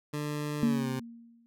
20% pulse tone with pitch glide, 148.5 to 131.54 Hz, D3 to C3, +20 to +10 cents, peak -27 dBFS, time 0.13-1 s, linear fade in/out 10 ms, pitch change -210 cents, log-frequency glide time 0.61-0.89 s
sine tone with exponential decay, 232.9 Hz, A#3, 1 cent flat, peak -21 dBFS, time 0.63-1.46 s, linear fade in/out 0 ms, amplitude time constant 180 ms
effects none

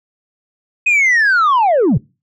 sine linear sweep, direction down, 2530 to 98 Hz, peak -7 dBFS, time 0.86-1.98 s, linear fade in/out 10 ms, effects noise-tail reverb RT60 0.3 s tail -25 dB re dry + tanh soft clip ceiling -8 dBFS

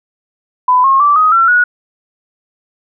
sine tone with pitch steps, 1002 / 1080.1 / 1164.4 / 1255.2 / 1353.1 / 1458.6 Hz, B5 / C#6 / D6 / D#6 / E6 / F#6, +25 / -45 / -15 / +15 / +45 / -25 cents, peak -6 dBFS, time 0.68-1.64 s, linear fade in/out 5 ms, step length 160 ms, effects none

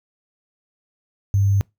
sine tone with sample-and-hold, 99.1 Hz, G2, 19 cents sharp, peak -14 dBFS, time 1.34-1.61 s, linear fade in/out 0 ms, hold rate 6300 Hz, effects noise-tail reverb RT60 0.2 s tail -25 dB re dry

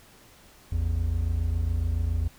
triangle tone pair together, 55.71 / 82.9 Hz, A1 / E2, +22 / +10 cents, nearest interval perfect fifth, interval 688 cents, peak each -26 / -23 dBFS, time 0.72-2.28 s, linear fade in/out 5 ms, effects pink hiss -54 dBFS RMS until 2.38 s

